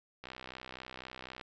click train, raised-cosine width 0.3 ms, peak -28 dBFS, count 76, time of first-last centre 0.24-1.412 s, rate 64 Hz, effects resampled to 16000 Hz

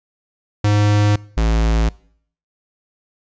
square tone pair in turn, 103.83 / 55.19 Hz, G#2 / A1, 0 / +6 cents, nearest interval major seventh, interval 1094 cents, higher first, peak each -13 / -14 dBFS, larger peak first, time 0.64-1.16 / 1.37-1.89 s, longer neither, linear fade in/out 5 ms, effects noise-tail reverb RT60 0.6 s tail -23 dB re dry + resampled to 16000 Hz

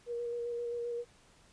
sine tone with vibrato, 475.2 Hz, A#4, 33 cents sharp, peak -34 dBFS, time 0.06-1.05 s, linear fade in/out 50 ms, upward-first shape square, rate 7.6 Hz, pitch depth 13 cents each way, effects pink hiss -63 dBFS RMS until 1.52 s + resampled to 22050 Hz

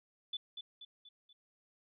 sine tone with echo, 3482 Hz, A7, 19 cents flat, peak -36 dBFS, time 0.33-0.37 s, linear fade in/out 5 ms, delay 240 ms, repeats 4, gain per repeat -6 dB, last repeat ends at 1.33 s, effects none

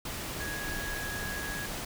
sine tone in noise, 1661.2 Hz, G#6, in tune, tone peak -37 dBFS, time 0.4-1.66 s, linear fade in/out 5 ms, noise pink, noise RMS -37 dBFS, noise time 0.05-1.85 s, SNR -3 dB, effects none

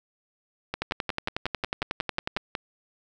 two click trains, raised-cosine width 0.3 ms, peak -11 / -13 dBFS, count 18 / 11, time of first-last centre 0.82-2.365 / 0.74-2.552 s, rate 11 / 5.52 Hz, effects none

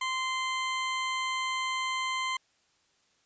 20% pulse tone, 1040 Hz, C6, 11 cents flat, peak -24 dBFS, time 0.01-2.37 s, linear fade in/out 5 ms, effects white hiss -69 dBFS RMS until 3.25 s + resampled to 16000 Hz

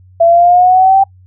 sine exponential sweep, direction up, 667 to 785 Hz, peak -4 dBFS, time 0.2-1.04 s, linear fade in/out 10 ms, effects noise-tail reverb RT60 0.1 s tail -25 dB re dry + added 92 Hz sine -39 dBFS peak until 1.26 s

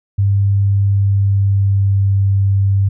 sine tone with pitch glide, 99.5 to 98.3 Hz, G2 to G2, +26 to +5 cents, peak -10 dBFS, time 0.18-2.89 s, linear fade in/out 10 ms, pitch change -21 cents, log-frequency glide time 0.81-2.17 s, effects none

